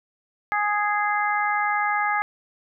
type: harmonic tone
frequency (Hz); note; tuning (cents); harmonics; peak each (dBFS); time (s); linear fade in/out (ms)
415.3; G#4; 0; 2 / 3 / 4 / 5; -24 / -26 / -27 / -28; 0.52-2.22; 0
effects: none